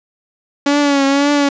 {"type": "tone with vibrato", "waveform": "sawtooth", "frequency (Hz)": 282, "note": "C#4", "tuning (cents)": 30, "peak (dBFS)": -7, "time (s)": [0.66, 1.49], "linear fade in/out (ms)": 5, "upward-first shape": "triangle", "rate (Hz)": 1.9, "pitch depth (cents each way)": 60, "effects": ["resampled to 16000 Hz", "7-bit"]}